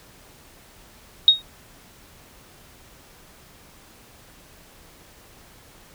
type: tone with exponential decay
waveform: sine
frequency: 3749 Hz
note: A#7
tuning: 9 cents sharp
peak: -5 dBFS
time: 1.28-1.42 s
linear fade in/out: 1 ms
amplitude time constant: 30 ms
effects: pink hiss -50 dBFS RMS until 5.94 s